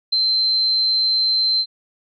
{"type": "tone with ADSR envelope", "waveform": "sine", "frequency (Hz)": 4106, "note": "C8", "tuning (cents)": -33, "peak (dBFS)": -13, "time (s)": [0.12, 1.66], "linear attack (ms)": 11, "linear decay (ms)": 7, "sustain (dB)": -2, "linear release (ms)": 59, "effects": []}